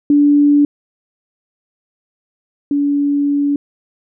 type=tone pair in turn; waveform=sine; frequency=290 / 286 Hz; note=D4 / D4; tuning=-22 / -46 cents; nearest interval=unison; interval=24 cents; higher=first; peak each=-7 / -12 dBFS; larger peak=first; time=0.1-0.65 / 2.71-3.56 s; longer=second; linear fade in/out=2 ms; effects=none